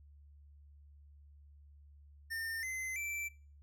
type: tone with pitch steps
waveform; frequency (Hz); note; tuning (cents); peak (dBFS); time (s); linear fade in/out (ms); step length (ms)
square; 1811 / 2056 / 2335; A6 / C7 / D7; +49 / -31 / -11; -38; 2.3-3.29; 20; 330
effects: noise-tail reverb RT60 0.4 s tail -23 dB re dry + added 72 Hz sine -56 dBFS peak until 3.62 s